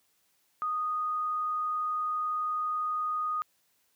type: tone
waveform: sine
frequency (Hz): 1239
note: D#6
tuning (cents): -8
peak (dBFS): -28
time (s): 0.62-3.42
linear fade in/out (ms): 0
effects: white hiss -71 dBFS RMS until 3.95 s + high-pass 80 Hz 12 dB/octave